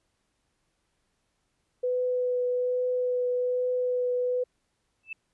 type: tone with vibrato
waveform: sine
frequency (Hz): 497.9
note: B4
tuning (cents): +14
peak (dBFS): -24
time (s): 1.83-4.44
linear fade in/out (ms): 10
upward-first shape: triangle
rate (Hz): 1.2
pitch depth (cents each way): 12
type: tone with exponential growth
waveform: sine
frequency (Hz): 2637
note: E7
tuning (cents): 0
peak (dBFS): -30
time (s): 5.03-5.13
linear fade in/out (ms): 5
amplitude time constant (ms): 20
effects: pink hiss -75 dBFS RMS until 5.33 s + resampled to 24000 Hz